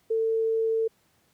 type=tone; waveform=sine; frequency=448 Hz; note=A4; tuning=31 cents sharp; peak=-22 dBFS; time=0.1-0.88 s; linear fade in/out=10 ms; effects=pink hiss -66 dBFS RMS until 1.33 s + high-pass 80 Hz 12 dB/octave